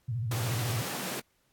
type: tone with vibrato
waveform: sine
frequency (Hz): 116.54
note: A#2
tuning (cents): 0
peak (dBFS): -29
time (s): 0.08-0.82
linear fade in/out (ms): 10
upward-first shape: square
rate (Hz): 14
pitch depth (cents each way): 130
type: high-pass noise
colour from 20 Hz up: pink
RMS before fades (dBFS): -36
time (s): 0.31-1.2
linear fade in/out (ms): 5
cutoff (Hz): 120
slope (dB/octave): 48
effects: pink hiss -71 dBFS RMS until 1.52 s + AAC 64 kbps